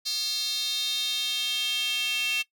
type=tone with high-pass filter sweep; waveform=square; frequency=245.1 Hz; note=B3; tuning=13 cents flat; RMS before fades=-28 dBFS; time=0.05-2.43 s; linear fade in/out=20 ms; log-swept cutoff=4300 to 2800 Hz; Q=6.2; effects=noise-tail reverb RT60 0.1 s tail -18 dB re dry